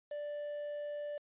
triangle tone with quantisation, 587.3 Hz, D5, in tune, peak -36 dBFS, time 0.11-1.18 s, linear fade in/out 5 ms, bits 9, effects resampled to 8000 Hz

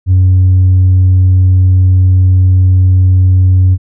triangle tone with tanh clipping, 92.5 Hz, F#2, in tune, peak -4 dBFS, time 0.06-3.78 s, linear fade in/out 50 ms, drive 6 dB, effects none

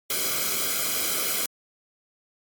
white noise with comb filter, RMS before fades -26 dBFS, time 0.1-1.46 s, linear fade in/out 2 ms, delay 1.1 ms, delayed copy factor -0.85, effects MP3 96 kbps

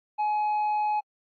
triangle tone with tanh clipping, 844 Hz, G#5, 28 cents sharp, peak -24 dBFS, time 0.18-1.01 s, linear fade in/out 20 ms, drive 8 dB, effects AAC 48 kbps

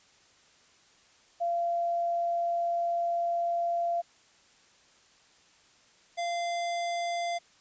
sine / square tone pair in turn, 687 / 690.4 Hz, F5 / F5, -29 / -20 cents, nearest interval unison, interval 9 cents, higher second, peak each -26 / -30 dBFS, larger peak first, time 1.4-4.02 / 6.17-7.39 s, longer first, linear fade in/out 20 ms, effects white hiss -61 dBFS RMS until 7.6 s + resampled to 16000 Hz

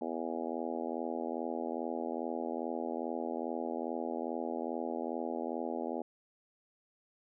harmonic tone, 82.41 Hz, E2, in tune, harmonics 3 / 4 / 5 / 6 / 7 / 8 / 9 / 10, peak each -40 / -41 / -42 / -43 / -43 / -44 / -45 / -45 dBFS, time 0.01-6.02 s, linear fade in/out 5 ms, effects none

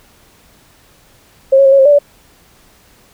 sine tone with pitch steps, 537 / 549 / 538 / 551 / 534 / 584 / 576 Hz, C5 / C#5 / C5 / C#5 / C5 / D5 / D5, +45 / -17 / +48 / -11 / +35 / -10 / -34 cents, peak -4 dBFS, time 1.52-1.989 s, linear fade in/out 10 ms, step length 67 ms, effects pink hiss -48 dBFS RMS until 3.13 s

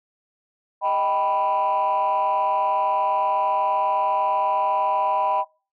sine chord, Eb augmented, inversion none, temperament equal with one note detuned, 624.8 / 784 / 987.8 Hz, Eb5 / G5 / B5, +7 / 0 / 0 cents, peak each -25 / -22 / -20 dBFS, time 0.81-5.45 s, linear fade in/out 50 ms, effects noise-tail reverb RT60 0.3 s tail -20 dB re dry + tanh soft clip ceiling -14 dBFS

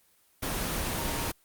sine tone in noise, 927 Hz, A#5, 10 cents flat, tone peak -39 dBFS, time 0.98-1.31 s, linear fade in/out 10 ms, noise pink, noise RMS -31 dBFS, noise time 0.42-1.32 s, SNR -11 dB, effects white hiss -65 dBFS RMS until 1.44 s + Opus 24 kbps

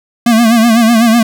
square tone with vibrato, 229.4 Hz, A#3, 28 cents flat, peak -6 dBFS, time 0.26-1.23 s, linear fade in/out 5 ms, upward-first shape sine, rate 8 Hz, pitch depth 81 cents each way, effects none

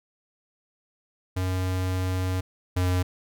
square tone pair in turn, 92.5 / 90.81 Hz, F#2 / F#2, 0 / -32 cents, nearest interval unison, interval 32 cents, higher first, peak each -25 / -22 dBFS, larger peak second, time 1.36-2.41 / 2.76-3.03 s, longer first, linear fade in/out 10 ms, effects none

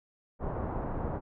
pink low-pass noise, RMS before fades -34 dBFS, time 0.39-1.21 s, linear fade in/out 50 ms, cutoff 1100 Hz, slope 24 dB/octave, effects none

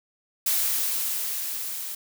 blue noise with level ramp, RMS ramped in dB -23 to -34 dBFS, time 0.46-1.95 s, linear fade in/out 5 ms, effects none

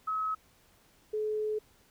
sine tone pair in turn, 1283 / 428.1 Hz, E6 / A4, -47 / -47 cents, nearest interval octave + perfect fifth, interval 1900 cents, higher first, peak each -29 / -29 dBFS, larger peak neither, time 0.07-0.35 / 1.13-1.59 s, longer second, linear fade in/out 10 ms, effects pink hiss -64 dBFS RMS until 1.9 s

